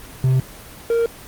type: tone pair in turn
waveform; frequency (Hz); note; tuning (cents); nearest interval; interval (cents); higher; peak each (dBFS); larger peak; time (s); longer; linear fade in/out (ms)
triangle; 130.2 / 464; C3 / A#4; -8 / -8; octave + minor seventh; 2200; second; -11 / -13; first; 0.24-0.4 / 0.9-1.06; neither; 2
effects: pink hiss -39 dBFS RMS until 1.27 s + Opus 24 kbps